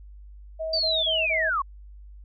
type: tone bursts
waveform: sine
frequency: 640 Hz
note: D#5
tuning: 49 cents sharp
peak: -27 dBFS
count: 4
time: 0.59-1.502 s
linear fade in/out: 20 ms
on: 210 ms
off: 24 ms
type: linear sweep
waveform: sine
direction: down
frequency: 4700 to 1046.5 Hz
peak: -22 dBFS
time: 0.73-1.62 s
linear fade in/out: 5 ms
effects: added 50 Hz sine -42 dBFS peak until 2.24 s